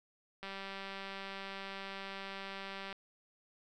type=click train; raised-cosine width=0.3 ms; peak=-28 dBFS; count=488; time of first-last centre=0.43-2.927 s; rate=195 Hz; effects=none